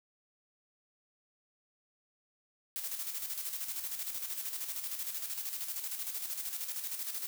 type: noise with tremolo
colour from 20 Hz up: blue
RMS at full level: -37 dBFS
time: 2.76-7.27 s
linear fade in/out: 0 ms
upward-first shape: square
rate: 13 Hz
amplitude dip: 50%
effects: none